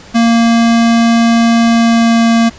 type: tone with pitch glide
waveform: square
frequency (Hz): 231.4 to 229.9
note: A#3 to A#3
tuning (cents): -13 to -24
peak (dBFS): -7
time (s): 0.14-2.5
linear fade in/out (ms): 20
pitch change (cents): -11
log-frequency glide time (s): 1.62-2.33
effects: pink hiss -36 dBFS RMS until 2.58 s + resampled to 16000 Hz